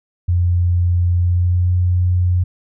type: tone with pitch glide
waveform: sine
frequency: 88 to 89.75 Hz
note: F2 to F2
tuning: +14 to +48 cents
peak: -12 dBFS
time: 0.28-2.44 s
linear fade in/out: 10 ms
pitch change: +34 cents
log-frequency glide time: 1.17-1.76 s
effects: none